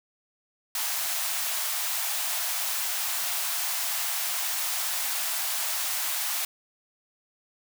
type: high-pass noise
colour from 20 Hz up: white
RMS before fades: -29 dBFS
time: 0.75-6.45 s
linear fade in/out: 2 ms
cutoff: 620 Hz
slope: 96 dB/octave
effects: none